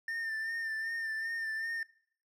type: tone with vibrato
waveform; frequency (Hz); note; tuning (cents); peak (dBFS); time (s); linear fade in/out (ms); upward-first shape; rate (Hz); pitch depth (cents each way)
triangle; 1800; A6; +39; -32; 0.08-1.83; 2; sine; 2.6; 35
effects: noise-tail reverb RT60 0.6 s tail -22 dB re dry